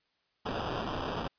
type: noise with sample-and-hold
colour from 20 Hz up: white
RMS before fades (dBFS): -35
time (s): 0.45-1.28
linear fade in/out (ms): 10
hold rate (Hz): 2100
effects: white hiss -75 dBFS RMS until 1.38 s + resampled to 11025 Hz